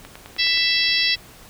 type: click train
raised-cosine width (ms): 0.3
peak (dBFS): -21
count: 6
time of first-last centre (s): 0.05-0.575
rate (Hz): 9.53
type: harmonic tone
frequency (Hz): 662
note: E5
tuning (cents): +7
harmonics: 3 / 4 / 5 / 6 / 7 / 8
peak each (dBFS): -24 / -24 / -24 / -24 / -24 / -24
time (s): 0.38-1.16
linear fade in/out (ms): 20
effects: pink hiss -45 dBFS RMS until 1.49 s